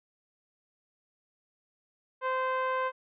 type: tone with low-pass filter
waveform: 5% pulse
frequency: 518 Hz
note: C5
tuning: 17 cents flat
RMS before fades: -30 dBFS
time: 2.21-2.92 s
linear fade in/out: 50 ms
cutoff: 1100 Hz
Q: 1.4
effects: resampled to 8000 Hz